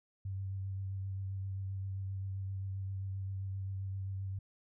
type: tone with vibrato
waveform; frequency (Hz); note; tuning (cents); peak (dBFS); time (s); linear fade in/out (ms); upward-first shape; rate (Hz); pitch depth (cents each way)
sine; 96.5; G2; -27; -36; 0.25-4.39; 5; triangle; 7.6; 23
effects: none